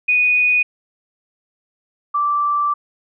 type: tone pair in turn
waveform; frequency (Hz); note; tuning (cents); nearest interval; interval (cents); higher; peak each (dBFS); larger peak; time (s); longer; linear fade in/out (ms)
sine; 2477 / 1169; D#7 / D6; -8 / -8; octave + minor second; 1300; first; -12 / -15; first; 0.08-0.63 / 2.14-2.74; second; 10
effects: none